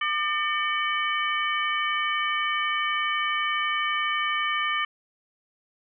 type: harmonic tone with a mistuned harmonic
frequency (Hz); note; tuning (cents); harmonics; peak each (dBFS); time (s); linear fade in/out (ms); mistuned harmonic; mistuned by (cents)
601; D5; +40; 2 / 3 / 4 / 5; -27 / -29 / -30 / -31; 0.01-4.85; 5; 4; -100
effects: none